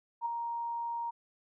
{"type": "tone with ADSR envelope", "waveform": "sine", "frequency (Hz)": 936, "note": "A#5", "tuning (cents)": 7, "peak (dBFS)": -28, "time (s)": [0.21, 1.11], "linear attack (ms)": 47, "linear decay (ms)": 9, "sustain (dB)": -5, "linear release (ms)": 15, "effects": []}